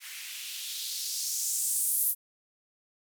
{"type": "noise with band-pass filter sweep", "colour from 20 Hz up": "violet", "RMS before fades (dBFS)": -32, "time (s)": [0, 2.15], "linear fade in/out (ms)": 50, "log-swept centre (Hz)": [1900, 12000], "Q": 2.1, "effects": []}